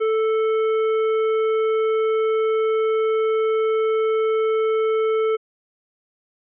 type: tone with tanh clipping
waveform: sine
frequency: 440 Hz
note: A4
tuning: in tune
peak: -19 dBFS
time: 0-5.37 s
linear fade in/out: 20 ms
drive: 12 dB
effects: resampled to 8000 Hz